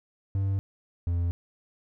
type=tone pair in turn; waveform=triangle; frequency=97.6 / 86.16 Hz; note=G2 / F2; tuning=-7 / -23 cents; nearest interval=major second; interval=216 cents; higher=first; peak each=-22 dBFS; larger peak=neither; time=0.35-0.59 / 1.07-1.31 s; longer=neither; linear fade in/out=0 ms; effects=none